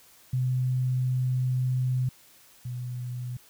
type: tone pair in turn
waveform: sine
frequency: 127.5 / 123.87 Hz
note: C3 / B2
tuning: -44 / +6 cents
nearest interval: minor second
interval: 50 cents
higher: first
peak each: -23 / -31 dBFS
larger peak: first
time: 0.33-2.09 / 2.65-3.37 s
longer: first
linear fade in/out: 5 ms
effects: white hiss -56 dBFS RMS until 3.49 s